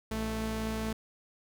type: tone pair together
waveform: sawtooth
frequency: 56.12 / 220 Hz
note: A1 / A3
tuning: +35 / 0 cents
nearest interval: 2 octaves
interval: 2365 cents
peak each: -33 / -29 dBFS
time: 0.11-0.93 s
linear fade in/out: 5 ms
effects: none